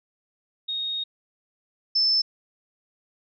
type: tone pair in turn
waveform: sine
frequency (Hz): 3729 / 5274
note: A#7 / E8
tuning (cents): 0 / 0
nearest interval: tritone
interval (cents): 600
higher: second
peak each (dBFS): -26 / -18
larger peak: second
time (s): 0.68-1.04 / 1.95-2.22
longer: first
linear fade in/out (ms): 10
effects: none